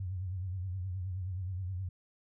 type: tone with vibrato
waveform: sine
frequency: 92.5 Hz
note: F#2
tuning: in tune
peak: -34 dBFS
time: 0-1.89 s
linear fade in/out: 5 ms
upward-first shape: triangle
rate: 9.5 Hz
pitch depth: 110 cents each way
effects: none